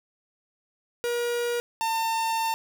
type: tone pair in turn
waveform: 45% pulse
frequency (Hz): 477.8 / 902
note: A#4 / A5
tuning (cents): +43 / +43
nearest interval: major seventh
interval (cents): 1100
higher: second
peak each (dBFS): -25 / -24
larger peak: second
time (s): 1.04-1.6 / 1.81-2.54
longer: second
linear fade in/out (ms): 0
effects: none